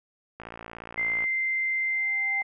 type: click train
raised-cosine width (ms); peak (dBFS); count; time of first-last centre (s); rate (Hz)
0.5; -24; 49; 0.4-1.241; 57.1
type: tone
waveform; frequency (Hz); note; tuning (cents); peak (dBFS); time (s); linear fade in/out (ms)
sine; 2084; C7; -7; -24; 0.97-2.43; 20
type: tone with exponential growth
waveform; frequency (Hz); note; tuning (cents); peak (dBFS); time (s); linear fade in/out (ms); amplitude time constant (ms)
sine; 795; G5; +24; -33; 1.63-2.42; 0; 170
effects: none